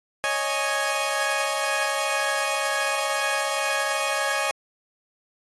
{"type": "chord", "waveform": "15% pulse", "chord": "C# suspended second", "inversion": "none", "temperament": "equal", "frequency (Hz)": [554.4, 622.3, 830.6], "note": ["C#5", "D#5", "G#5"], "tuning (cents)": [0, 0, 0], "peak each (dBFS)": [-21, -22, -21], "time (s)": [0.24, 4.51], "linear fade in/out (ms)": 0, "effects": ["AAC 32 kbps"]}